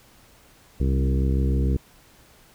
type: harmonic tone with a mistuned harmonic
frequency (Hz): 66.6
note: C2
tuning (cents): +31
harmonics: 1 / 2 / 3 / 4 / 5 / 6 / 7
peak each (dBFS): -20 / -26 / -30 / -32 / -34 / -36 / -37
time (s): 0.8-1.77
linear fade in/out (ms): 5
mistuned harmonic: 3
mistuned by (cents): -17
effects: pink hiss -54 dBFS RMS until 2.54 s